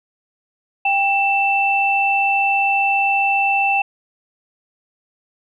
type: tone pair together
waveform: sine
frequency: 792.3 / 2665 Hz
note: G5 / E7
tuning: +18 / +18 cents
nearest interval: octave + major sixth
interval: 2100 cents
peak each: -17 dBFS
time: 0.85-3.82 s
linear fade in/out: 5 ms
effects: none